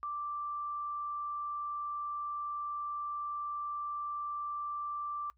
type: tone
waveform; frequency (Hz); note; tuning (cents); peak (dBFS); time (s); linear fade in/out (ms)
sine; 1174.7; D6; 0; -35; 0.03-5.3; 0
effects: noise-tail reverb RT60 0.1 s tail -20 dB re dry + added 60 Hz sine -67 dBFS peak until 5.37 s